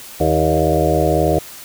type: harmonic tone with a mistuned harmonic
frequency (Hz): 78.7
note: D#2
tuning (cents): +20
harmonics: 1 / 2 / 4 / 5 / 6 / 7 / 8 / 9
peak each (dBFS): -21 / -21 / -21 / -21 / -21 / -21 / -21 / -21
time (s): 0.2-1.39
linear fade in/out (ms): 5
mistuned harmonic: 7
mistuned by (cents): +46
effects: white hiss -36 dBFS RMS until 1.64 s